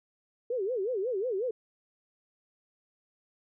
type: tone with vibrato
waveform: sine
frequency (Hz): 440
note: A4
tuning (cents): 0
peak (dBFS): -28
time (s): 0.5-1.51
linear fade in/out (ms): 5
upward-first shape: sine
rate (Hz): 5.5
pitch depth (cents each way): 280
effects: none